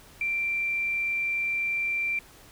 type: tone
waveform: sine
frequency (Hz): 2356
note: D7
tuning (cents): +5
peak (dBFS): -25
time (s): 0.21-2.19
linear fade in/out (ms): 2
effects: pink hiss -52 dBFS RMS until 2.51 s